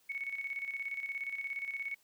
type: tone with tremolo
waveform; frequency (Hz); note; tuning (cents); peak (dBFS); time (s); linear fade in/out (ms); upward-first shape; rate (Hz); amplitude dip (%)
sine; 2217; C#7; 0; -34; 0.09-1.95; 10; square; 17; 60
effects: white hiss -69 dBFS RMS until 2.03 s